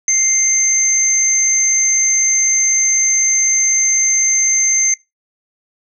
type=tone pair together; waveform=sine; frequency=2093 / 6272 Hz; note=C7 / G8; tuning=0 / 0 cents; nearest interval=octave + perfect fifth; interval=1900 cents; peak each=-21 / -11 dBFS; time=0.08-4.94 s; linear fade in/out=2 ms; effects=noise-tail reverb RT60 0.2 s tail -20 dB re dry